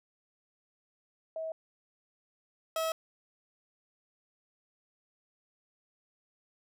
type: tone pair in turn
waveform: sine / 30% pulse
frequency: 643 / 645.6 Hz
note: E5 / E5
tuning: -43 / -36 cents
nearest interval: unison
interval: 7 cents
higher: second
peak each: -34 / -27 dBFS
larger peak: second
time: 1.36-1.52 / 2.76-2.92 s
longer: neither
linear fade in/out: 2 ms
effects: none